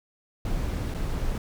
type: noise with dropouts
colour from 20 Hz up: brown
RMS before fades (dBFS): -28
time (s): 0.45-1.38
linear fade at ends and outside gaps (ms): 2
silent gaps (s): 0.941-0.946
effects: none